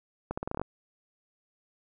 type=accelerating click train; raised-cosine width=1 ms; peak=-18 dBFS; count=9; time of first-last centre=0.31-0.616 s; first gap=65 ms; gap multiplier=0.84; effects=none